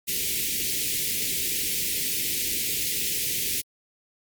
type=band-stop noise; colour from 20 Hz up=white; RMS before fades=-27 dBFS; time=0.07-3.62 s; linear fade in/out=20 ms; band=470 to 2000 Hz; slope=48 dB/octave; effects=Opus 48 kbps